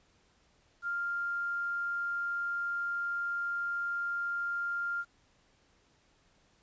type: tone with quantisation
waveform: sine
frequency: 1396.9 Hz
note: F6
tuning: in tune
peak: -31 dBFS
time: 0.82-5.05 s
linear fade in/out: 50 ms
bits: 10
effects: pink hiss -68 dBFS RMS until 6.62 s + resampled to 16000 Hz